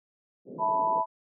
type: band-pass noise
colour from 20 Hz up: white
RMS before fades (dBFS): -42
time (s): 0.45-1.03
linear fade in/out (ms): 50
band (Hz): 150 to 520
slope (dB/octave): 48
type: chord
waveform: sine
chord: E suspended fourth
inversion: none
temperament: equal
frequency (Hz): 659.3 / 880 / 987.8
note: E5 / A5 / B5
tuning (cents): 0 / 0 / 0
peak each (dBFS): -31 / -29 / -25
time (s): 0.58-1.06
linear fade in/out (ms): 50
effects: none